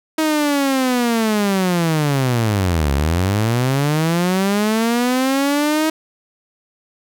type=linear two-way sweep; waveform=sawtooth; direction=down then up; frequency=317.9 to 67.4 to 317.9 Hz; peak=-11 dBFS; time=0.18-5.9 s; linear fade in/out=5 ms; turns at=2.93 s; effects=none